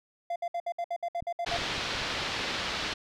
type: tone bursts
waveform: triangle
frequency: 690 Hz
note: F5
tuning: 21 cents flat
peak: -27 dBFS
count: 11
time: 0.3-1.569 s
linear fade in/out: 5 ms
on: 59 ms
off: 62 ms
type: clicks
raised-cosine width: 5 ms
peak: -30 dBFS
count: 8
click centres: 1.225 / 1.493 / 1.541 / 1.587 / 1.619 / 1.781 / 1.952 / 2.018 s
type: low-pass noise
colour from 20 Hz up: white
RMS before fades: -33 dBFS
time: 1.46-2.94 s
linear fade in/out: 10 ms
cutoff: 4400 Hz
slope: 24 dB/octave
effects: none